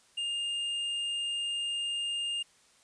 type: tone with tanh clipping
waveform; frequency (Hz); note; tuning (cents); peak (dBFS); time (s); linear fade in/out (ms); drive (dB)
sine; 2817; F7; +14; -32; 0.17-2.43; 10; 8
effects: white hiss -63 dBFS RMS until 2.83 s + resampled to 22050 Hz